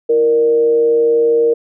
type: tone with frequency modulation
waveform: sine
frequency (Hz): 466.2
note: A#4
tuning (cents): 0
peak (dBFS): -9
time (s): 0.09-1.54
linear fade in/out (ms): 10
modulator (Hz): 136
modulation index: 0.32
effects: none